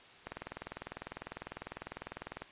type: click train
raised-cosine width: 0.5 ms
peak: -25 dBFS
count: 44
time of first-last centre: 0.27-2.42 s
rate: 20 Hz
effects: white hiss -56 dBFS RMS until 2.51 s + resampled to 8000 Hz